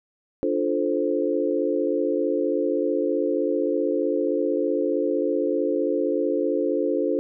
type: chord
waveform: sine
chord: D minor seventh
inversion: none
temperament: equal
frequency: 293.7 / 349.2 / 440 / 523.3 Hz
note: D4 / F4 / A4 / C5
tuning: 0 / 0 / 0 / 0 cents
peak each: -26 dBFS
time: 0.43-7.19 s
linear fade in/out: 0 ms
effects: none